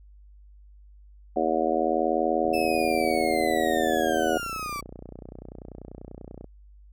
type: harmonic tone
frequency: 80.4 Hz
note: E2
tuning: 43 cents flat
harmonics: 3 / 4 / 5 / 6 / 7 / 8 / 9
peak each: -32 / -29 / -29 / -33 / -28 / -31 / -27 dBFS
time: 1.36-4.38 s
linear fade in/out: 5 ms
type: click train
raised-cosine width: 2 ms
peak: -27 dBFS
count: 122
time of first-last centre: 2.45-6.443 s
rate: 30.3 Hz
type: linear sweep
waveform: 35% pulse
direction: down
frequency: 2637 to 1137 Hz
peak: -29 dBFS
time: 2.53-4.81 s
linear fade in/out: 10 ms
effects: added 50 Hz sine -48 dBFS peak until 6.92 s